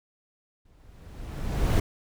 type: noise with exponential growth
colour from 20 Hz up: brown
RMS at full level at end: -19 dBFS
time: 0.65-1.8 s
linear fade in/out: 5 ms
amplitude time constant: 250 ms
effects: none